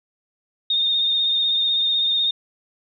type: tone with vibrato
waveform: sine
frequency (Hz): 3671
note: A#7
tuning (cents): -27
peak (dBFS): -17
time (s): 0.7-2.31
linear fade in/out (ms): 5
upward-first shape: sine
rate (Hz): 16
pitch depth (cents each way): 27
effects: none